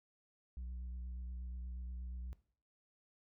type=tone with vibrato; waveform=sine; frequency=61.5 Hz; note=B1; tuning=7 cents flat; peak=-39 dBFS; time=0.57-2.33 s; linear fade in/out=0 ms; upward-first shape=triangle; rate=8.4 Hz; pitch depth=36 cents each way; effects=noise-tail reverb RT60 0.5 s tail -20 dB re dry + tanh soft clip ceiling -41 dBFS